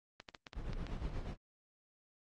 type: clicks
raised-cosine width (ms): 0.2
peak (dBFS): -28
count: 7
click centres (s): 0.201 / 0.288 / 0.348 / 0.468 / 0.532 / 0.732 / 0.867
type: noise with tremolo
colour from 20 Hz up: brown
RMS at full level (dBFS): -38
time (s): 0.54-1.37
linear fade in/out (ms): 50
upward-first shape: triangle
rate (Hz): 8.3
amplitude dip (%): 65
effects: low-pass 5000 Hz 12 dB/octave + Opus 24 kbps